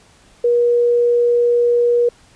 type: tone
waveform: sine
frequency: 478.9 Hz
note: A#4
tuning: 47 cents sharp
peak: -11 dBFS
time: 0.44-2.09 s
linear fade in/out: 5 ms
effects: pink hiss -50 dBFS RMS until 2.35 s + resampled to 22050 Hz